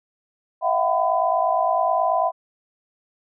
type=tone cluster; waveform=sine; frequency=646 / 695 / 754 / 1005 Hz; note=E5 / F5 / F#5 / B5; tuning=-35 / -9 / +32 / +30 cents; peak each=-23 dBFS; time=0.61-2.32 s; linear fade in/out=50 ms; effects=none